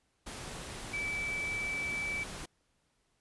sine tone in noise, 2310 Hz, D7, 29 cents flat, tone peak -33 dBFS, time 0.93-2.24 s, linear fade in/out 10 ms, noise pink, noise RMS -43 dBFS, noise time 0.26-2.46 s, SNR +7 dB, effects pink hiss -75 dBFS RMS until 3.2 s + resampled to 24000 Hz

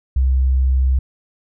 sine tone, 65.2 Hz, C2, 5 cents flat, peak -12 dBFS, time 0.16-0.99 s, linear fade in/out 5 ms, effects none

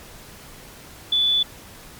sine tone, 3468 Hz, A7, 26 cents flat, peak -16 dBFS, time 1.12-1.43 s, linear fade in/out 5 ms, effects pink hiss -43 dBFS RMS until 1.99 s + MP3 96 kbps

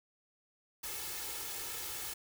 white noise with comb filter, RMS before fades -41 dBFS, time 0.83-2.14 s, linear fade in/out 10 ms, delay 2.3 ms, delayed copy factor +0.65, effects none

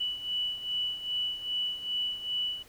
sine beating tone pair, 2960 / 2962.5 Hz, F#7 / F#7, 0 / +1 cents, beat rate 2.5 Hz, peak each -31 / -36 dBFS, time 0-2.63 s, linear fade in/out 10 ms, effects pink hiss -56 dBFS RMS until 2.68 s

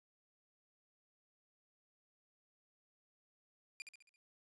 sawtooth tone with echo, 2407 Hz, D7, 42 cents sharp, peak -40 dBFS, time 3.8-3.82 s, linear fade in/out 0 ms, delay 68 ms, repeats 5, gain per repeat -6 dB, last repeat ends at 4.16 s, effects resampled to 22050 Hz

